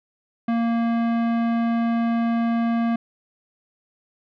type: tone with tanh clipping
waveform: sine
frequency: 231.8 Hz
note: A#3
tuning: 10 cents flat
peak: -21 dBFS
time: 0.48-2.96 s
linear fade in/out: 5 ms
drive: 17 dB
effects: none

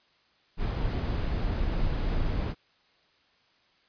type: noise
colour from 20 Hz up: brown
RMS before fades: -28 dBFS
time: 0.57-2.55 s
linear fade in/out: 50 ms
effects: white hiss -65 dBFS RMS until 3.88 s + resampled to 11025 Hz

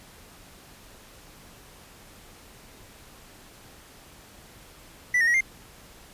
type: tone with pitch steps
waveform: triangle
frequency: 1973 / 1843 / 1910 / 2106 Hz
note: B6 / A#6 / A#6 / C7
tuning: -2 / -20 / +42 / +11 cents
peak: -17 dBFS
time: 5.14-5.408 s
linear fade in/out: 5 ms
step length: 67 ms
effects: pink hiss -50 dBFS RMS until 6.13 s + resampled to 32000 Hz

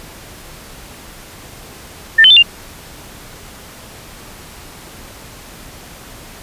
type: tone with pitch steps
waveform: sine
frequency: 1795 / 3057 / 3544 / 2796 Hz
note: A6 / G7 / A7 / F7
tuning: +34 / -44 / +12 / +1 cents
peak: -3 dBFS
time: 2.18-2.428 s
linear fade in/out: 10 ms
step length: 62 ms
effects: pink hiss -36 dBFS RMS until 6.42 s + resampled to 32000 Hz

